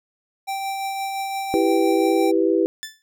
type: tone with tremolo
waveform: square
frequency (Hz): 781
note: G5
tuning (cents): -7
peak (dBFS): -24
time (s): 0.47-2.32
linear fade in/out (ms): 20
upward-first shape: triangle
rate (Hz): 5.8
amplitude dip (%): 30
type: chord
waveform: sine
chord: E minor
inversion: none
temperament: equal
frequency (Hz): 329.6 / 392 / 493.9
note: E4 / G4 / B4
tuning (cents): 0 / 0 / 0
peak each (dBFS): -19 / -20 / -22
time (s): 1.54-2.66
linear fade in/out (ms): 0
type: tone with exponential decay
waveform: 15% pulse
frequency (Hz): 1755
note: A6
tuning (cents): -5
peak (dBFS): -20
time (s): 2.83-3.02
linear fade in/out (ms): 0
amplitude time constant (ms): 40
effects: none